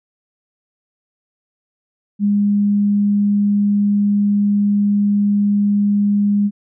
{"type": "tone", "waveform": "sine", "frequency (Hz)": 204.1, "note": "G#3", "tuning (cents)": -30, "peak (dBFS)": -12, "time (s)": [2.19, 6.51], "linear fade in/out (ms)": 50, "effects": []}